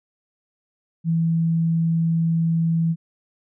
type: tone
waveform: sine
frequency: 164.81 Hz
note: E3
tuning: in tune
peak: -17 dBFS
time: 1.04-2.96 s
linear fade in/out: 50 ms
effects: none